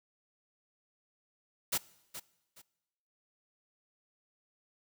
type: noise with echo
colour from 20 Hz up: white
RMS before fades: -31 dBFS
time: 1.72-1.78 s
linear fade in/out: 10 ms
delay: 420 ms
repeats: 2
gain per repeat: -12 dB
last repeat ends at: 2.62 s
effects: noise-tail reverb RT60 1.0 s tail -21 dB re dry